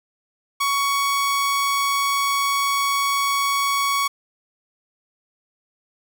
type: tone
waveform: sawtooth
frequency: 1118 Hz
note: C#6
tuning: 14 cents sharp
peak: -15 dBFS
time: 0.6-4.08 s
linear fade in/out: 10 ms
effects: none